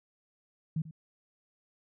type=tone with echo; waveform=sine; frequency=158.7 Hz; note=D#3; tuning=35 cents sharp; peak=-28 dBFS; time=0.76-0.82 s; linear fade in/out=5 ms; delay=91 ms; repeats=1; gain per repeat=-15 dB; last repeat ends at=0.911 s; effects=none